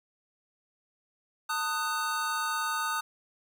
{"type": "chord", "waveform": "square", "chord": "D# diminished", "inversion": "second", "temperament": "just", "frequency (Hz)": [896, 1244.5, 1493.4], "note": ["A5", "D#6", "F#6"], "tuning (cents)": [31, 0, 16], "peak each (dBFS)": [-36, -32, -35], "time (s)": [1.49, 3.01], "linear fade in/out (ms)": 10, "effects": ["11-bit"]}